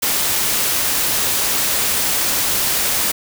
white noise, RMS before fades -18 dBFS, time 0.02-3.12 s, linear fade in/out 10 ms, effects none

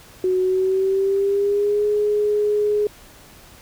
sine tone with pitch glide, 370 to 417.7 Hz, F#4 to G#4, 0 to +10 cents, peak -16 dBFS, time 0.24-2.87 s, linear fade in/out 2 ms, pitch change +210 cents, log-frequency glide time 0.41-1.86 s, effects pink hiss -46 dBFS RMS until 3.61 s

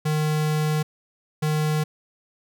square tone bursts at uneven times, 153.3 Hz, D#3, 25 cents flat, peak -21 dBFS, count 2, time 0.05-0.83 / 1.42-1.84 s, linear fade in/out 10 ms, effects none

